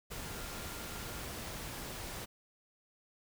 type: tone in noise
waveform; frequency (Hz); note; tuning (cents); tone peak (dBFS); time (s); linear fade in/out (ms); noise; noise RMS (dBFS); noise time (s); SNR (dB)
sine; 1396.9; F6; 0; -54; 0.26-1.21; 20; pink; -43; 0.1-2.26; -14
effects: none